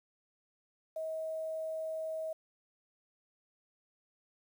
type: tone with quantisation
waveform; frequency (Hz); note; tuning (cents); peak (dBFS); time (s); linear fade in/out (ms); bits
sine; 638; D#5; +43; -35; 0.96-2.33; 5; 10
effects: none